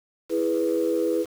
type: chord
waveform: sine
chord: E major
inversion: none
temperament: equal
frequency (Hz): 329.6 / 415.3 / 493.9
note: E4 / G#4 / B4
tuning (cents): 0 / 0 / 0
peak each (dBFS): -24 / -26 / -24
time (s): 0.29-1.26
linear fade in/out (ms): 50
effects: tanh soft clip ceiling -13 dBFS + 7-bit